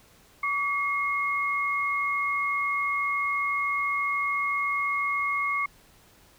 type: tone pair together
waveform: sine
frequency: 1142 / 2156 Hz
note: D6 / C#7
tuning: -49 / -49 cents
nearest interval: major seventh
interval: 1100 cents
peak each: -27 dBFS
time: 0.43-5.66 s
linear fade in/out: 5 ms
effects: pink hiss -57 dBFS RMS until 6.38 s